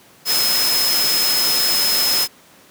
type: tone in noise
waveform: sine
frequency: 5140 Hz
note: E8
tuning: 45 cents flat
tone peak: -17 dBFS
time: 0.25-2.28 s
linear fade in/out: 50 ms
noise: white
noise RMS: -20 dBFS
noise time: 0.25-2.28 s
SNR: 0 dB
effects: pink hiss -48 dBFS RMS until 2.7 s + high-pass 150 Hz 12 dB/octave